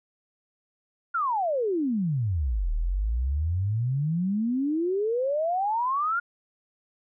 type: exponential two-way sweep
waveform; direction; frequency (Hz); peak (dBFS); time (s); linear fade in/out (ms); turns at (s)
sine; down then up; 1437 to 37.26 to 1437; -23; 1.14-6.2; 10; 2.72
effects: none